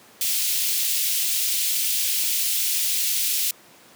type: high-pass noise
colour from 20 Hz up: white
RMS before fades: -23 dBFS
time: 0.21-3.51 s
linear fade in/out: 2 ms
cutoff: 2500 Hz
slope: 24 dB/octave
effects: pink hiss -50 dBFS RMS until 3.95 s + high-pass 200 Hz 12 dB/octave